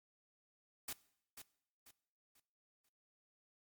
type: noise with echo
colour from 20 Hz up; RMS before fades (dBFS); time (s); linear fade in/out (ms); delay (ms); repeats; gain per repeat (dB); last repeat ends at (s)
white; -43; 0.88-0.93; 5; 490; 4; -9; 2.89
effects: noise-tail reverb RT60 0.7 s tail -20 dB re dry + MP3 96 kbps